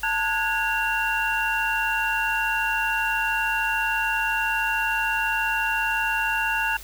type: tone cluster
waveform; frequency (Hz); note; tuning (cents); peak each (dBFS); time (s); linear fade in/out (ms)
sine; 889 / 1456 / 1654 / 2757; A5 / F#6 / G#6 / F7; +18 / -28 / -8 / -23; -27; 0.03-6.77; 5
effects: added 50 Hz sine -42 dBFS peak until 6.83 s + white hiss -43 dBFS RMS until 6.83 s